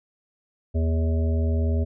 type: harmonic tone with a mistuned harmonic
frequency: 80.6 Hz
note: E2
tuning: 38 cents flat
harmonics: 1 / 3 / 5 / 7 / 8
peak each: -20 / -30 / -34 / -37 / -38 dBFS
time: 0.74-1.85 s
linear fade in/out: 20 ms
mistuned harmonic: 5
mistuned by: +21 cents
effects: none